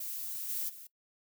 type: noise with level steps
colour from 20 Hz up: violet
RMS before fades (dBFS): -39 / -35 / -49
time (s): 0-0.87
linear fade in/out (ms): 5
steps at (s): 0.48 / 0.68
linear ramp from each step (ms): 20
effects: noise-tail reverb RT60 0.1 s tail -20 dB re dry